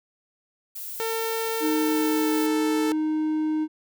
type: noise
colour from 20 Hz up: violet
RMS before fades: -35 dBFS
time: 0.75-2.47 s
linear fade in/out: 10 ms
type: tone with pitch glide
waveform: sawtooth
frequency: 451.4 to 440.6 Hz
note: A4 to A4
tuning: +44 to +2 cents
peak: -22 dBFS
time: 1-2.92 s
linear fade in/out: 0 ms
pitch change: -42 cents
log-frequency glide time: 1.57-2.32 s
type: tone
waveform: triangle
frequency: 310 Hz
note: D#4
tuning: 6 cents flat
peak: -20 dBFS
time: 1.6-3.68 s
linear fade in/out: 50 ms
effects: none